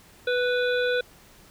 harmonic tone, 493.9 Hz, B4, in tune, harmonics 1 / 3 / 5 / 7 / 8, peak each -23 / -27 / -37 / -35 / -38 dBFS, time 0.27-1.01 s, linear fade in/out 5 ms, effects pink hiss -53 dBFS RMS until 1.5 s

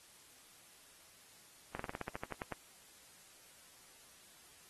slowing click train, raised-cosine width 0.5 ms, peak -25 dBFS, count 12, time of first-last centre 1.75-2.523 s, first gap 44 ms, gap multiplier 1.09, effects white hiss -61 dBFS RMS until 4.69 s + AAC 32 kbps

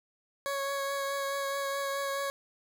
20% pulse tone with vibrato, 554.4 Hz, C#5, in tune, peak -26 dBFS, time 0.46-2.3 s, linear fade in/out 0 ms, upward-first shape triangle, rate 4.7 Hz, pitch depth 16 cents each way, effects none

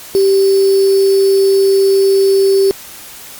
sine tone with sample-and-hold, 390.1 Hz, G4, 8 cents flat, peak -7 dBFS, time 0.15-2.71 s, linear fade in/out 0 ms, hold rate 4900 Hz, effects white hiss -33 dBFS RMS until 3.39 s + Opus 48 kbps

